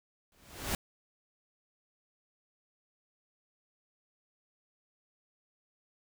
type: noise with exponential growth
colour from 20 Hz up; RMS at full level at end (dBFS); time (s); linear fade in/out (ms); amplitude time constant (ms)
pink; -30; 0.32-0.75; 1; 92
effects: none